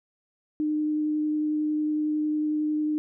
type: tone with vibrato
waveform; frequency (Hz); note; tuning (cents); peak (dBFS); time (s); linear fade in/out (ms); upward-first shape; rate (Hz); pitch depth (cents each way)
sine; 303.9; D#4; -41; -23; 0.6-2.98; 0; triangle; 11; 9
effects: none